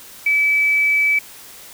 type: tone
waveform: sine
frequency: 2300 Hz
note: D7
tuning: 37 cents flat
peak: -13 dBFS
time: 0.26-1.19 s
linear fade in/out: 5 ms
effects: white hiss -40 dBFS RMS until 1.73 s